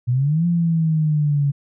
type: exponential two-way sweep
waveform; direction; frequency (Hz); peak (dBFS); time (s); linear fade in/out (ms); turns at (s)
sine; up then down; 118.2 to 173.9 to 140.2; -15; 0.07-1.52; 20; 0.46
effects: none